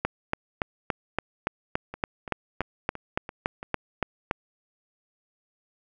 two click trains, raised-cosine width 0.5 ms, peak -21 / -9 dBFS, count 6 / 16, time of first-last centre 1.94-3.629 / 0.05-4.311 s, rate 2.96 / 3.52 Hz, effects none

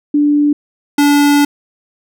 sine / square tone pair in turn, 293 / 288.6 Hz, D4 / D4, -4 / -30 cents, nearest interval unison, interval 26 cents, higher first, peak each -8 dBFS, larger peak neither, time 0.14-0.53 / 0.98-1.45 s, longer second, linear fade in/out 5 ms, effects none

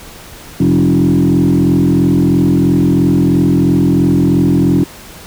sine tone with frequency modulation, 228.9 Hz, A#3, 31 cents flat, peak -6 dBFS, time 0.6-4.84 s, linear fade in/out 5 ms, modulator 43 Hz, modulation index 2.5, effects tanh soft clip ceiling -4 dBFS + pink hiss -34 dBFS RMS until 5.26 s

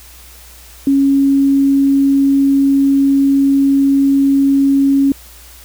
sine tone, 275.7 Hz, C#4, 9 cents flat, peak -8 dBFS, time 0.87-5.12 s, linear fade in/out 2 ms, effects added 60 Hz sine -40 dBFS peak until 5.64 s + white hiss -40 dBFS RMS until 5.64 s

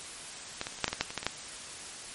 clicks, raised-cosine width 0.2 ms, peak -14 / -18 / -28 / -25 / -7 / -11 / -13 / -9 / -20 / -13 / -19 / -9 dBFS, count 12, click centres 0.614 / 0.669 / 0.725 / 0.788 / 0.843 / 0.88 / 0.93 / 1.01 / 1.105 / 1.177 / 1.23 / 1.266 s, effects white hiss -43 dBFS RMS until 2.14 s + MP3 48 kbps

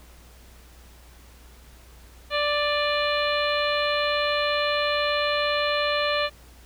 harmonic tone with a mistuned harmonic, 587.3 Hz, D5, in tune, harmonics 1 / 2 / 3 / 4 / 5 / 6 / 7, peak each -25 / -28 / -30 / -31 / -32 / -33 / -33 dBFS, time 2.3-6.3 s, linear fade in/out 50 ms, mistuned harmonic 4, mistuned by +35 cents, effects added 60 Hz sine -48 dBFS peak until 6.65 s + pink hiss -53 dBFS RMS until 6.65 s

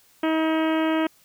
harmonic tone, 318.3 Hz, D#4, 39 cents sharp, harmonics 1 / 2 / 3 / 4 / 5 / 6 / 7 / 8 / 9 / 10, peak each -21 / -27 / -31 / -33 / -35 / -37 / -38 / -39 / -40 / -41 dBFS, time 0.23-1.07 s, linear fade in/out 5 ms, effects white hiss -58 dBFS RMS until 1.24 s

